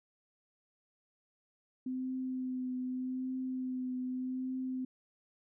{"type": "tone with vibrato", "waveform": "sine", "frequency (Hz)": 256.2, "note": "C4", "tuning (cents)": -36, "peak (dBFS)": -34, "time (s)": [1.86, 4.85], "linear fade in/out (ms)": 5, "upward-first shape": "triangle", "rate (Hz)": 0.83, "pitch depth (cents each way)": 21, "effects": []}